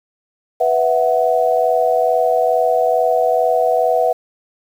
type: chord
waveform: sine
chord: B suspended fourth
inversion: none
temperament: just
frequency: 493.9 / 658.5 / 740.8 Hz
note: B4 / E5 / F#5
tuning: 0 / -2 / +2 cents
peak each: -17 / -16 / -17 dBFS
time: 0.6-4.13 s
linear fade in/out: 10 ms
effects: 7-bit